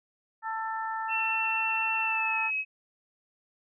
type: harmonic tone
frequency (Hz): 444.2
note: A4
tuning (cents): +16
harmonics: 2 / 3 / 4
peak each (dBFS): -32 / -36 / -38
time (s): 0.42-2.51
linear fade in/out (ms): 50
type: tone with pitch glide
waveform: sine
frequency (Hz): 2696 to 2556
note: E7 to D#7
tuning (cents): +38 to +46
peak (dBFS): -27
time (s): 1.08-2.65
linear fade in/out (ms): 50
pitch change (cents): -92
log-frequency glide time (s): 2.01-2.38
effects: none